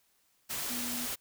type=tone in noise; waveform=sine; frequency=242.9 Hz; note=B3; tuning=29 cents flat; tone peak=-39 dBFS; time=0.69-1.07 s; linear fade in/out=20 ms; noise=white; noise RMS=-36 dBFS; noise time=0.49-1.16 s; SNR=-6 dB; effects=white hiss -71 dBFS RMS until 1.2 s